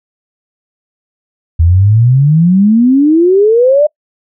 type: exponential sweep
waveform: sine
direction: up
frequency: 79.5 to 613 Hz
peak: -4 dBFS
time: 1.59-3.87 s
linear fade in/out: 10 ms
effects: noise-tail reverb RT60 0.1 s tail -26 dB re dry